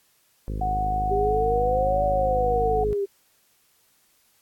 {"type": "harmonic tone", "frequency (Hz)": 51.91, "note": "G#1", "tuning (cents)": 0, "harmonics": [1, 2, 3, 4, 5, 6, 7, 8, 9, 10], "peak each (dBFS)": [-28, -34, -38, -40, -42, -44, -45, -46, -47, -48], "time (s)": [0.48, 2.93], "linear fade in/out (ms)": 0}
{"type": "tone", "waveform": "sine", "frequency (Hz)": 738, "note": "F#5", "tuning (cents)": -5, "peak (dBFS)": -23, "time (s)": [0.61, 2.84], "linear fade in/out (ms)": 5}
{"type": "exponential two-way sweep", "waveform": "sine", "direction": "up then down", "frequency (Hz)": [392, 578, 392], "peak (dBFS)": -22, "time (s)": [1.1, 3.06], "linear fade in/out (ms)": 20, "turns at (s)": 2.04}
{"effects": ["white hiss -63 dBFS RMS until 4.41 s", "AAC 64 kbps"]}